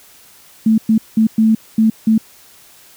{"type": "tone bursts at uneven times", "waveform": "sine", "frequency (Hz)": 220.8, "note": "A3", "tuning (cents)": 6, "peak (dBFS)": -8, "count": 6, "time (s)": [[0.66, 0.78], [0.89, 0.98], [1.17, 1.27], [1.38, 1.55], [1.78, 1.9], [2.07, 2.18]], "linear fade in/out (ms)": 5, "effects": ["white hiss -45 dBFS RMS until 2.96 s"]}